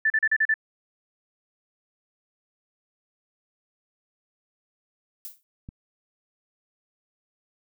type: tone bursts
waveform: sine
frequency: 1760 Hz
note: A6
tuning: in tune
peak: -18 dBFS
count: 6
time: 0.05-0.541 s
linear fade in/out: 5 ms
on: 51 ms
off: 37 ms
type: noise with exponential decay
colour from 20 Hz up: violet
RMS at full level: -34 dBFS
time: 5.25-5.43 s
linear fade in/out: 0 ms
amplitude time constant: 37 ms
type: click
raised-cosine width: 5 ms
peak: -26 dBFS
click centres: 5.689 s
effects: none